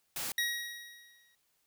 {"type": "noise", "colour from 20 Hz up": "white", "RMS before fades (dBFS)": -37, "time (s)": [0.16, 0.32], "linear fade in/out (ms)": 2}
{"type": "tone with exponential decay", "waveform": "25% pulse", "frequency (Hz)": 1898, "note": "A#6", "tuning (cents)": 31, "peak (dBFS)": -24, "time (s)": [0.38, 1.35], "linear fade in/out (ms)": 2, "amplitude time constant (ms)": 210}
{"effects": ["white hiss -75 dBFS RMS until 1.66 s"]}